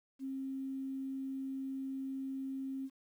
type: tone with quantisation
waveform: sine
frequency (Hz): 267.8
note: C4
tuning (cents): +40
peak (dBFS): -37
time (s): 0.19-2.9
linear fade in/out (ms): 50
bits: 11
effects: none